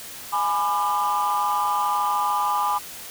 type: chord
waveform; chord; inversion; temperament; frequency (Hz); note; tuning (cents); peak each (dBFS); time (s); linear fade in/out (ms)
sine; G# diminished; none; just; 830.6 / 996.7 / 1196.1; G#5 / B5 / D6; 0 / +16 / +31; -23; 0.32-2.79; 20
effects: tanh soft clip ceiling -15 dBFS + white hiss -38 dBFS RMS until 3.1 s